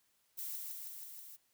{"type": "noise with echo", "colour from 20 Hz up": "violet", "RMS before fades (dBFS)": -42, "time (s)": [0.37, 0.57], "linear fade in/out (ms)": 20, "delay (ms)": 160, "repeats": 5, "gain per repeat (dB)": -2, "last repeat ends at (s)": 1.37, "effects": ["white hiss -75 dBFS RMS until 1.53 s"]}